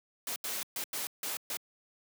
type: noise bursts at uneven times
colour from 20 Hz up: white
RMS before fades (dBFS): -36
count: 6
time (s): 0.27-0.36 / 0.44-0.63 / 0.76-0.84 / 0.93-1.07 / 1.23-1.37 / 1.5-1.57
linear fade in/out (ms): 2
effects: high-pass 200 Hz 12 dB/octave